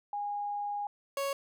sine / 30% pulse tone pair in turn, 820 / 554.2 Hz, G#5 / C#5, -22 / -1 cents, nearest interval perfect fifth, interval 679 cents, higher first, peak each -32 / -28 dBFS, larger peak second, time 0.13-0.87 / 1.17-1.33 s, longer first, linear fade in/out 2 ms, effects none

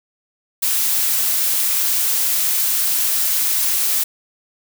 blue noise, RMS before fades -18 dBFS, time 0.62-4.04 s, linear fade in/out 10 ms, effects none

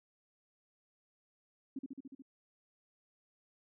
sine tone with echo, 269.6 Hz, C#4, 48 cents flat, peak -37 dBFS, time 1.76-1.79 s, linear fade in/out 5 ms, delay 72 ms, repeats 6, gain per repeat -2 dB, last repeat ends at 2.222 s, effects none

